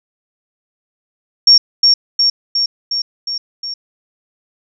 sine tone with echo, 5520 Hz, F8, 21 cents flat, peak -3 dBFS, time 1.47-1.58 s, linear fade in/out 5 ms, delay 360 ms, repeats 6, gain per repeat -3 dB, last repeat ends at 3.74 s, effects none

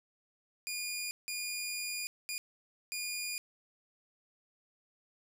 15% pulse tone bursts at uneven times, 2430 Hz, D#7, 42 cents flat, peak -29 dBFS, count 4, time 0.67-1.11 / 1.28-2.07 / 2.29-2.38 / 2.92-3.38 s, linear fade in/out 0 ms, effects none

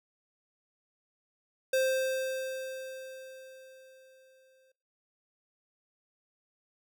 square tone with exponential decay, 524 Hz, C5, 2 cents sharp, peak -25 dBFS, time 1.73-4.72 s, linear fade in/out 5 ms, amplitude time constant 650 ms, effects noise-tail reverb RT60 0.4 s tail -23 dB re dry

